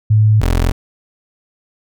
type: tone pair in turn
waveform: sine / 25% pulse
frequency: 107.5 / 43.07 Hz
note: A2 / F1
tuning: -40 / -23 cents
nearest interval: octave + major third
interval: 1583 cents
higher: first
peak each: -7 / -8 dBFS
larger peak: first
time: 0.1-0.41 / 0.41-0.72 s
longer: neither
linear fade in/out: 10 ms
effects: none